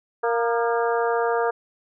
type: harmonic tone with a mistuned harmonic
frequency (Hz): 233.1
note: A#3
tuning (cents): 0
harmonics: 2 / 3 / 4 / 5 / 6 / 7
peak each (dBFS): -22 / -26 / -28 / -30 / -32 / -33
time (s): 0.23-1.51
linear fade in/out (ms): 10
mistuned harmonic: 5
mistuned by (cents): +54
effects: none